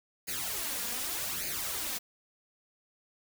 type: noise with flanger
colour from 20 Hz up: white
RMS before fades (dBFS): -35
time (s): 0.27-1.99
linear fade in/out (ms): 20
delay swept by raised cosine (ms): 0.44 to 4.24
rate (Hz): 0.84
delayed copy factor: +0.75
effects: none